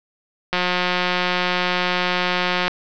click train, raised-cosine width 0.3 ms, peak -4 dBFS, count 388, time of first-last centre 0.53-2.68 s, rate 180 Hz, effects resampled to 16000 Hz + 7-bit

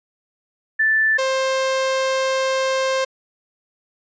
sine / sawtooth tone pair in turn, 1760 / 528.3 Hz, A6 / C5, 0 / +17 cents, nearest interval octave + major sixth, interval 2083 cents, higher first, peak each -14 dBFS, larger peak neither, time 0.79-1.18 / 1.18-3.05 s, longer second, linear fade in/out 10 ms, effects resampled to 16000 Hz

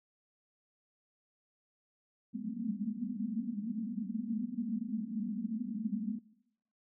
white band-pass noise, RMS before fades -37 dBFS, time 2.33-6.19 s, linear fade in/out 5 ms, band 200 to 240 Hz, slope 96 dB/octave, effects noise-tail reverb RT60 0.8 s tail -20 dB re dry

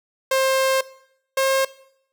sawtooth tone pair in turn, 530 / 535.2 Hz, C5 / C5, +22 / +39 cents, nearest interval unison, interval 17 cents, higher second, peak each -13 dBFS, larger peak neither, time 0.31-0.81 / 1.37-1.65 s, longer first, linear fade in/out 5 ms, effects noise-tail reverb RT60 0.7 s tail -19 dB re dry

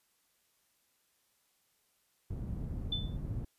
white low-pass noise, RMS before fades -38 dBFS, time 2.3-3.45 s, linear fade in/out 5 ms, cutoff 120 Hz, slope 12 dB/octave
sine tone with exponential decay, 3520 Hz, A7, in tune, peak -29 dBFS, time 2.92-3.17 s, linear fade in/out 5 ms, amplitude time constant 53 ms
effects white hiss -74 dBFS RMS until 3.58 s + resampled to 32000 Hz

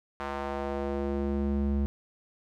square tone with band-pass filter sweep, 69.9 Hz, C#2, 15 cents sharp, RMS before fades -30 dBFS, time 0.2-1.86 s, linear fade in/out 0 ms, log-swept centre 1100 to 150 Hz, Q 1.2, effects none

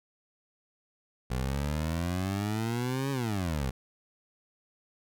20% pulse exponential two-way sweep, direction up then down, 61.74 to 139.9 to 61.74 Hz, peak -24 dBFS, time 1.3-3.71 s, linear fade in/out 10 ms, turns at 3.11 s, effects none

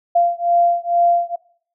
sine beating tone pair, 691 / 693.2 Hz, F5 / F5, -19 / -13 cents, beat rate 2.2 Hz, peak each -16 dBFS, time 0.15-1.36 s, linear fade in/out 10 ms, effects noise-tail reverb RT60 0.6 s tail -21 dB re dry

